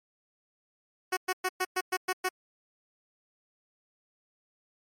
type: tone bursts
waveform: 10% pulse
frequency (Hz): 370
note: F#4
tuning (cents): 0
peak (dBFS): -18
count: 8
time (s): 1.12-2.29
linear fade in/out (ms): 10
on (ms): 50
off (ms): 110
effects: MP3 64 kbps